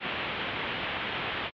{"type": "low-pass noise", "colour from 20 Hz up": "white", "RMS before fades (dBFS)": -33, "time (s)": [0, 1.51], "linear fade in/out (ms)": 50, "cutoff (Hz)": 3300, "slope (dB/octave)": 48, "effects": ["high-pass 80 Hz 12 dB/octave", "AAC 64 kbps"]}